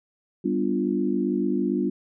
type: chord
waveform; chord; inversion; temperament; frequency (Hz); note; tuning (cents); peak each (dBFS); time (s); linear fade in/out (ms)
sine; G dominant seventh; none; equal; 196 / 246.9 / 293.7 / 349.2; G3 / B3 / D4 / F4; 0 / 0 / 0 / 0; -27; 0.44-1.9; 10
effects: none